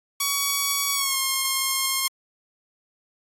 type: tone with pitch glide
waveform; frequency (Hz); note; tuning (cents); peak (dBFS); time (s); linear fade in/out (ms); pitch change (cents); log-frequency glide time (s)
5% pulse; 1127 to 1069.3; C#6 to C6; +28 to +37; -10; 0.2-2.08; 5; -91; 0.94-1.17
effects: AAC 48 kbps